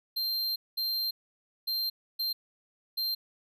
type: tone bursts at uneven times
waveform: square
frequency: 4164 Hz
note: C8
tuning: 9 cents flat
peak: -29 dBFS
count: 5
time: 0.16-0.56 / 0.77-1.11 / 1.67-1.9 / 2.19-2.33 / 2.97-3.15 s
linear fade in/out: 10 ms
effects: none